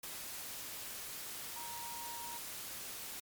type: tone in noise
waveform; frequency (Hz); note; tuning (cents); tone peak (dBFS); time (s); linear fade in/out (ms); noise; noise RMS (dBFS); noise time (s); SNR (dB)
sine; 940; A#5; +14; -46; 1.56-2.38; 5; white; -45; 0.03-3.2; -4
effects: MP3 96 kbps